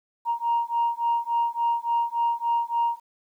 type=beating tone pair; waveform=sine; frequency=935 / 938.5 Hz; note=A#5 / A#5; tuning=+5 / +11 cents; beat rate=3.5 Hz; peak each=-24 dBFS; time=0.25-3 s; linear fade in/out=50 ms; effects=tanh soft clip ceiling -16 dBFS + 10-bit